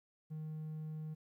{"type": "tone", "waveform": "triangle", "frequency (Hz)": 155.56, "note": "D#3", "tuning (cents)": 0, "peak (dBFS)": -38, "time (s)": [0.3, 1.15], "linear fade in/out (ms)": 20, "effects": ["tanh soft clip ceiling -34 dBFS", "13-bit"]}